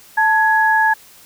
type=tone pair together; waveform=sine; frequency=880 / 1673.7 Hz; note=A5 / G#6; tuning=0 / +13 cents; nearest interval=major seventh; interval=1113 cents; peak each=-14 dBFS; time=0.17-0.94 s; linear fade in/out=10 ms; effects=white hiss -45 dBFS RMS until 1.25 s